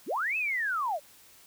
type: linear two-way sweep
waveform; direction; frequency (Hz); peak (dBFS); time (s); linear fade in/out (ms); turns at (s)
sine; up then down; 155.56 to 2637 to 540; -27; 0.06-1; 50; 0.37
effects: white hiss -56 dBFS RMS until 1.46 s